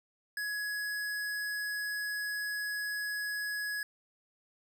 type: tone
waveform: square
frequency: 1678 Hz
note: G#6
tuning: 17 cents sharp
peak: -34 dBFS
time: 0.37-3.83 s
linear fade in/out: 2 ms
effects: none